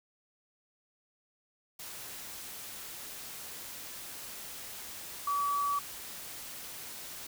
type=tone in noise; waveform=sine; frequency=1144 Hz; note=D6; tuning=46 cents flat; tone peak=-28 dBFS; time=5.27-5.79 s; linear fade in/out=5 ms; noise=white; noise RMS=-44 dBFS; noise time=1.79-7.27 s; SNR=+13 dB; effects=none